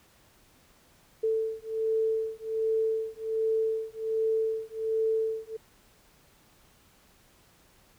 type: beating tone pair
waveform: sine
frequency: 442.6 / 443.9 Hz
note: A4 / A4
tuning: +10 / +15 cents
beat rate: 1.3 Hz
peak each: -29 dBFS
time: 1.23-5.57 s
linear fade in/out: 10 ms
effects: pink hiss -61 dBFS RMS until 7.98 s